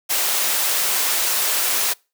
white high-pass noise, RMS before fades -20 dBFS, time 0.09-1.94 s, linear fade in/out 20 ms, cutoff 440 Hz, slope 12 dB/octave, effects noise-tail reverb RT60 0.3 s tail -26 dB re dry

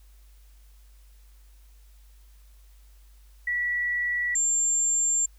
sine tone pair in turn, 1945 / 7343 Hz, B6 / A#8, -27 / -27 cents, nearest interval octave + major seventh, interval 2300 cents, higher second, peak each -24 / -21 dBFS, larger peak second, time 3.47-4.35 / 4.35-5.26 s, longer second, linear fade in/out 5 ms, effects added 50 Hz sine -50 dBFS peak until 5.38 s + white hiss -64 dBFS RMS until 5.38 s

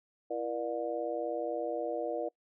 harmonic tone with a mistuned harmonic, 119.5 Hz, A#2, 43 cents sharp, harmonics 3 / 4 / 5 / 6, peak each -39 / -36 / -36 / -40 dBFS, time 0.3-2.29 s, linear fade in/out 10 ms, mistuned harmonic 3, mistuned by -120 cents, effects noise-tail reverb RT60 0.1 s tail -24 dB re dry

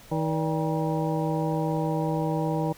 harmonic tone with a mistuned harmonic, 159.1 Hz, D#3, 39 cents sharp, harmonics 1 / 2 / 3 / 4 / 5 / 6, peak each -27 / -30 / -32 / -33 / -34 / -35 dBFS, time 0.11-2.73 s, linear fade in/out 10 ms, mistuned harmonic 4, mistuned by -150 cents, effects pink hiss -50 dBFS RMS until 2.77 s

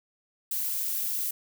violet noise, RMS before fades -30 dBFS, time 0.51-1.31 s, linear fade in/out 5 ms, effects none

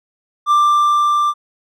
triangle tone with level ramp, 1182 Hz, D6, 11 cents sharp, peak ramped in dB -7 to -11 dBFS, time 0.46-1.34 s, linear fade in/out 50 ms, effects none

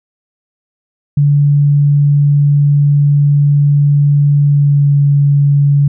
sine tone with pitch glide, 144.2 to 142.54 Hz, D3 to C#3, -31 to +49 cents, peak -6 dBFS, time 1.17-5.88 s, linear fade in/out 5 ms, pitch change -20 cents, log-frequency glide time 4.43-4.94 s, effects none

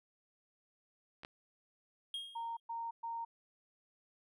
clicks, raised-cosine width 0.3 ms, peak -35 / -28 dBFS, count 2, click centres 1.234 / 1.249 s
triangle tone with exponential decay, 3249 Hz, G#7, 39 cents flat, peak -35 dBFS, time 2.14-2.6 s, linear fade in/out 2 ms, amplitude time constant 100 ms
sine tone bursts, 924 Hz, A#5, 16 cents flat, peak -38 dBFS, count 3, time 2.35-3.25 s, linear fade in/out 10 ms, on 220 ms, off 120 ms
effects none

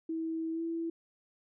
sine tone with pitch glide, 324.4 to 331.4 Hz, E4 to E4, -28 to +9 cents, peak -32 dBFS, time 0.09-0.9 s, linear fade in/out 5 ms, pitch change +37 cents, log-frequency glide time 0.52-0.62 s, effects none

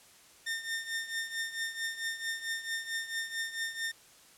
sawtooth tone with tremolo, 1815 Hz, A#6, 47 cents flat, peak -27 dBFS, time 0.46-3.92 s, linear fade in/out 10 ms, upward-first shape triangle, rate 4.5 Hz, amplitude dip 80%, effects white hiss -58 dBFS RMS until 4.37 s + low-pass 11000 Hz 12 dB/octave

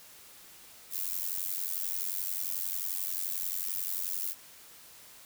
violet noise with amplitude modulation, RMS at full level -30 dBFS, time 0.9-4.35 s, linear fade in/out 50 ms, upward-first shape sine, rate 91.3 Hz, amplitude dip 100%, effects white hiss -53 dBFS RMS until 5.25 s

